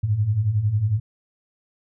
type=beating tone pair; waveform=sine; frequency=98 / 109 Hz; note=G2 / A2; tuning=0 / -16 cents; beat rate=11 Hz; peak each=-25 / -19 dBFS; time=0.03-1 s; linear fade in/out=10 ms; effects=none